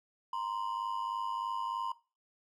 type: ring-modulated tone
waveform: triangle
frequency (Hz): 987.8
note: B5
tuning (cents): 0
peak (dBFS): -29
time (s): 0.33-1.92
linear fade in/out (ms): 2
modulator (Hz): 51.6
effects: noise-tail reverb RT60 0.3 s tail -17 dB re dry